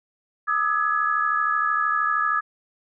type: tone cluster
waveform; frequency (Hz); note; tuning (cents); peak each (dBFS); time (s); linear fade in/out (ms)
sine; 1218 / 1291 / 1684; D#6 / E6 / G#6; -37 / -37 / +24; -24; 0.47-2.41; 20
effects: none